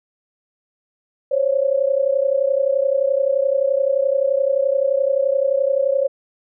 sine tone pair together, 531 / 562.6 Hz, C5 / C#5, +25 / +26 cents, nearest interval minor second, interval 101 cents, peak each -18 dBFS, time 1.31-6.08 s, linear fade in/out 10 ms, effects none

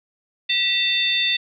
harmonic tone with a mistuned harmonic, 895 Hz, A5, 29 cents sharp, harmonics 2 / 3 / 4 / 5, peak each -26 / -23 / -20 / -30 dBFS, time 0.49-1.37 s, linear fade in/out 10 ms, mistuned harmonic 2, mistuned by +150 cents, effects none

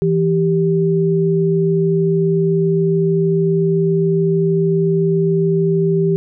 sine tone pair together, 164.81 / 392 Hz, E3 / G4, 0 / 0 cents, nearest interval octave + minor third, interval 1500 cents, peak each -15 dBFS, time 0.02-6.16 s, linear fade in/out 0 ms, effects none

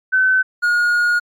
sine / triangle tone pair in turn, 1522 / 1436.6 Hz, F#6 / F6, +48 / +48 cents, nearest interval minor second, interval 100 cents, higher first, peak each -11 dBFS, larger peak neither, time 0.12-0.43 / 0.62-1.2 s, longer second, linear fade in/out 20 ms, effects MP3 96 kbps

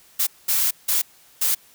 blue noise bursts at uneven times, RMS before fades -20 dBFS, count 4, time 0.19-0.27 / 0.48-0.71 / 0.88-1.02 / 1.41-1.55 s, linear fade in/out 10 ms, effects white hiss -53 dBFS RMS until 1.74 s

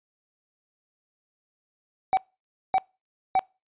triangle tone bursts, 761 Hz, F#5, 48 cents sharp, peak -16 dBFS, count 3, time 2.13-3.393 s, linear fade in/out 0 ms, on 41 ms, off 570 ms, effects noise-tail reverb RT60 0.3 s tail -26 dB re dry + resampled to 8000 Hz

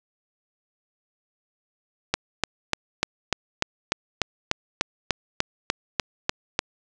click train, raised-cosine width 0.2 ms, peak -3 dBFS, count 16, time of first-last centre 2.14-6.591 s, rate 3.37 Hz, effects resampled to 22050 Hz + 7-bit

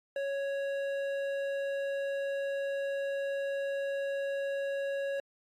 sine tone with hard clipping, 554.4 Hz, C#5, in tune, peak -33 dBFS, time 0.16-5.2 s, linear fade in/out 2 ms, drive 10 dB, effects AAC 64 kbps

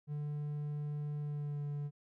triangle tone with pitch glide, 147.7 to 145.33 Hz, D3 to D3, +10 to -18 cents, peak -34 dBFS, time 0.07-1.91 s, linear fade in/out 50 ms, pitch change -28 cents, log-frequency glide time 1.2-1.62 s, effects none

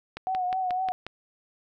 click train, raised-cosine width 0.3 ms, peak -19 dBFS, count 6, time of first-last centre 0.17-1.066 s, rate 5.58 Hz
sine tone with vibrato, 740 Hz, F#5, in tune, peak -25 dBFS, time 0.27-0.92 s, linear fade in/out 0 ms, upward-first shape triangle, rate 4 Hz, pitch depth 52 cents each way
effects none

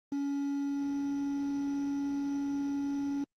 triangle tone with quantisation, 281.4 Hz, C#4, 26 cents sharp, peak -28 dBFS, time 0.12-3.24 s, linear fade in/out 2 ms, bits 8, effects low-pass 5000 Hz 12 dB/octave + Opus 24 kbps

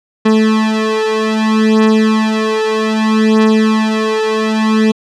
30% pulse beating tone pair, 218.1 / 218.73 Hz, A3 / A3, -15 / -10 cents, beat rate 0.63 Hz, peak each -10 dBFS, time 0.25-4.92 s, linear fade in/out 10 ms, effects low-pass 5000 Hz 12 dB/octave

